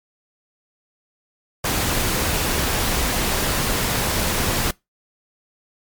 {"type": "noise", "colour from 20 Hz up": "pink", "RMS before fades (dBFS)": -21, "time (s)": [1.64, 4.71], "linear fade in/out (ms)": 5, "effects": ["noise-tail reverb RT60 0.2 s tail -24 dB re dry", "MP3 96 kbps"]}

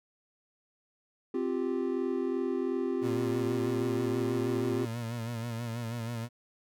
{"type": "chord", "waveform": "triangle", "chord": "C suspended fourth", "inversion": "none", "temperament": "equal", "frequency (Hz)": [261.6, 349.2, 392], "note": ["C4", "F4", "G4"], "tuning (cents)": [0, 0, 0], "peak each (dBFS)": -31, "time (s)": [1.34, 4.85], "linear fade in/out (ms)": 5}
{"type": "tone with vibrato", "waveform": "30% pulse", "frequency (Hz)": 116.54, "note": "A#2", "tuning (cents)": 0, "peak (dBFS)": -31, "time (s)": [3.01, 6.29], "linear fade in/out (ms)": 50, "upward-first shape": "sine", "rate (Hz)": 6.2, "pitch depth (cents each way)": 60}
{"effects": []}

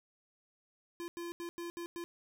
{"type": "tone bursts at uneven times", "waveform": "square", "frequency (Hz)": 343, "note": "F4", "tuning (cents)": -31, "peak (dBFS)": -40, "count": 6, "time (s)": [[1, 1.08], [1.17, 1.32], [1.4, 1.49], [1.58, 1.7], [1.77, 1.86], [1.96, 2.04]], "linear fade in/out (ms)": 0, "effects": []}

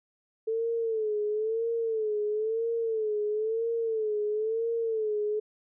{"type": "tone with vibrato", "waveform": "sine", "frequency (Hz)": 440, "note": "A4", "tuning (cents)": 0, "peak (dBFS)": -26, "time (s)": [0.47, 5.4], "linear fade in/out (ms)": 10, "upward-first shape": "sine", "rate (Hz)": 1, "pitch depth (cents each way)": 87, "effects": []}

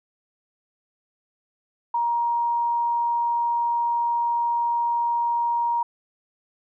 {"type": "tone", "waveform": "sine", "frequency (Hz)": 943, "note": "A#5", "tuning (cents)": 20, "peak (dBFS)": -20, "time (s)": [1.94, 5.83], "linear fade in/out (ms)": 5, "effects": []}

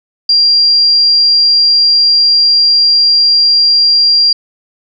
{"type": "tone", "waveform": "sine", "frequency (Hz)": 4764, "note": "D8", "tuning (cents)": 24, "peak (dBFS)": -5, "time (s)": [0.29, 4.33], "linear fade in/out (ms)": 5, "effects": []}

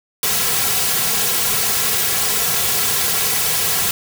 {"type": "noise with comb filter", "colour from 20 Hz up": "white", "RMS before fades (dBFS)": -18, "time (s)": [0.23, 3.91], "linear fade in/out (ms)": 2, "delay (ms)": 3.3, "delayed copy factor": -0.85, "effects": []}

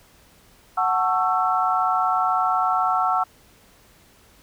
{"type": "chord", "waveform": "sine", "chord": "F# minor seventh", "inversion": "none", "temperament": "just", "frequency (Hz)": [740, 888, 1110, 1332], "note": ["F#5", "A5", "C#6", "E6"], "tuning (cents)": [0, 16, 2, 18], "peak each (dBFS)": [-22, -27, -26, -22], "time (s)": [0.77, 3.24], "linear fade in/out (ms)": 10, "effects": ["pink hiss -54 dBFS RMS until 4.42 s"]}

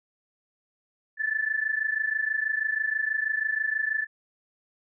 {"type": "tone pair together", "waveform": "sine", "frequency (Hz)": [1733.8, 1760], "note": ["A6", "A6"], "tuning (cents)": [-26, 0], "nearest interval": "unison", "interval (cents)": 26, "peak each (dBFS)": [-28, -27], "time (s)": [1.17, 4.07], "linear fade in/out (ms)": 50, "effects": []}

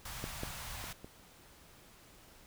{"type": "band-stop noise", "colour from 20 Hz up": "pink", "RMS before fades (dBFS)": -44, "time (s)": [0.05, 0.93], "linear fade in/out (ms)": 5, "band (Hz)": [170, 680], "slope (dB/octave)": 24}
{"type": "clicks", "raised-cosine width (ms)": 2, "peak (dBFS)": [-26, -25, -33, -33], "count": 4, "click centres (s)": [0.241, 0.434, 0.841, 1.045]}
{"effects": ["pink hiss -59 dBFS RMS until 2.46 s"]}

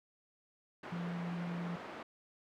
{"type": "band-pass noise", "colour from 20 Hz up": "pink", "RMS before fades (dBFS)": -47, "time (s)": [0.83, 2.03], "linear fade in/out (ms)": 5, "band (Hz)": [260, 1900], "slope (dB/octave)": 12}
{"type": "tone", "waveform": "sine", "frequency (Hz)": 173.2, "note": "F3", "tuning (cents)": -14, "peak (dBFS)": -37, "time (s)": [0.92, 1.76], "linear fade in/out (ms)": 5}
{"effects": []}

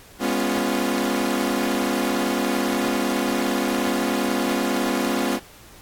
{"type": "chord", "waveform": "sawtooth", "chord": "C# dominant seventh", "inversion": "second", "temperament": "equal with one note detuned", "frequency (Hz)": [203.5, 246.9, 277.2, 349.2], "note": ["G#3", "B3", "C#4", "E#4"], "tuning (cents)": [-35, 0, 0, 0], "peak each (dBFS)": [-24, -21, -22, -23], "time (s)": [0.19, 5.4], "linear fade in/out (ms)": 50, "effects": ["pink hiss -47 dBFS RMS until 5.81 s", "AAC 64 kbps"]}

